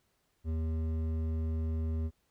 sine tone with hard clipping, 80 Hz, D#2, 49 cents sharp, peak -32 dBFS, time 0.44-2.11 s, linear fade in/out 50 ms, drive 10 dB, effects pink hiss -75 dBFS RMS until 2.3 s

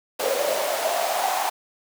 pink noise with high-pass filter sweep, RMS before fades -24 dBFS, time 0.19-1.5 s, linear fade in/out 10 ms, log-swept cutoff 510 to 810 Hz, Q 7.3, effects none

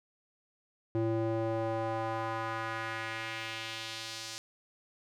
square tone with band-pass filter sweep, 112.4 Hz, A2, 37 cents sharp, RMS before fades -35 dBFS, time 0.95-4.38 s, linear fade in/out 0 ms, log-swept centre 340 to 5500 Hz, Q 1.5, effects none

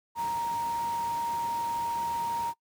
sine tone in noise, 934 Hz, A#5, 3 cents sharp, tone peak -28 dBFS, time 0.15-2.54 s, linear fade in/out 50 ms, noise pink, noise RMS -43 dBFS, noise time 0.15-2.54 s, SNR +12 dB, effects noise-tail reverb RT60 0.1 s tail -21 dB re dry + high-pass 100 Hz 12 dB/octave

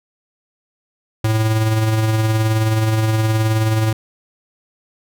square tone with tremolo, 110 Hz, A2, in tune, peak -13 dBFS, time 1.24-3.93 s, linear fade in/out 5 ms, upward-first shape triangle, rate 19 Hz, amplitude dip 40%, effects none

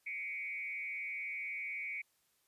sine tone with frequency modulation, 2254 Hz, C#7, 28 cents sharp, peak -38 dBFS, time 0.06-2.02 s, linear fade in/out 10 ms, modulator 160 Hz, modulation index 0.85, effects white hiss -75 dBFS RMS until 2.47 s + resampled to 32000 Hz

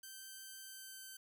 5% pulse tone with pitch glide, 1554 to 1543.3 Hz, G6 to G6, -16 to -27 cents, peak -39 dBFS, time 0.03-1.17 s, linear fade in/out 5 ms, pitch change -11 cents, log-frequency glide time 0.61-1.04 s, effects none

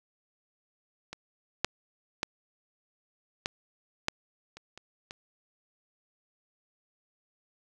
clicks, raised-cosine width 0.2 ms, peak -22 / -7 / -11 / -12 / -9 / -28 / -28 / -23 dBFS, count 8, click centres 1.13 / 1.646 / 2.231 / 3.459 / 4.084 / 4.57 / 4.776 / 5.109 s, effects none

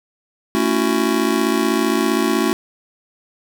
square chord, F# minor seventh, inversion first, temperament just, 222 / 277.5 / 333 / 370 Hz, A3 / C#4 / E4 / F#4, +16 / +2 / +18 / 0 cents, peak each -22 dBFS, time 0.55-2.53 s, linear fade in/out 0 ms, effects none

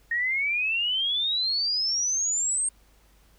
sine exponential sweep, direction up, 1850 to 8650 Hz, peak -23 dBFS, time 0.11-2.69 s, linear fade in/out 5 ms, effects added 50 Hz sine -58 dBFS peak until 3.38 s + pink hiss -62 dBFS RMS until 3.38 s

